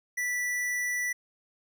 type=tone with hard clipping; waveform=sine; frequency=1967 Hz; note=B6; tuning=7 cents flat; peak=-29 dBFS; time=0.17-1.13 s; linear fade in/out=10 ms; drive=16 dB; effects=none